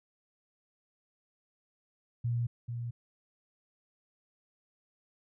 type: tone with echo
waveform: sine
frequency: 118.8 Hz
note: A#2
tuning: 33 cents sharp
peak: -28 dBFS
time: 2.24-2.47 s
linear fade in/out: 10 ms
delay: 440 ms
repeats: 1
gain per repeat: -6 dB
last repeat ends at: 2.91 s
effects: none